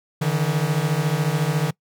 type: beating tone pair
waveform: 45% pulse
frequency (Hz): 145.3 / 159.3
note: D3 / D#3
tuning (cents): -18 / +41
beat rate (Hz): 14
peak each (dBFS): -22 / -22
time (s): 0.21-1.71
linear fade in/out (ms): 10
effects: noise-tail reverb RT60 0.1 s tail -23 dB re dry